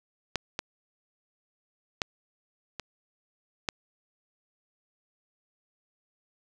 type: clicks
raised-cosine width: 0.2 ms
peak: -10 / -13 / -9 / -18 / -10 dBFS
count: 5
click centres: 0.357 / 0.591 / 2.018 / 2.797 / 3.688 s
effects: none